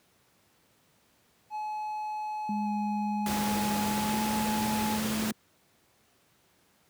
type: tone with vibrato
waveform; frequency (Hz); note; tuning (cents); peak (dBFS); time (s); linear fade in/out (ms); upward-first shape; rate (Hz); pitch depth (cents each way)
triangle; 847; G#5; +34; -30; 1.5-5; 50; square; 0.43; 11
type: tone with pitch glide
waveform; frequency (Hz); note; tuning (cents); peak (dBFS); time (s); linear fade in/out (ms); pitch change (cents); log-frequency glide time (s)
sine; 207.7 to 216.8; G#3 to A3; 0 to -25; -29; 2.49-5.32; 2; +75; 3.95-4.18
type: noise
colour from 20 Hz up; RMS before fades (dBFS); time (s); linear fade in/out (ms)
pink; -33; 3.26-5.31; 2
effects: pink hiss -66 dBFS RMS until 6.89 s + high-pass 100 Hz 12 dB/octave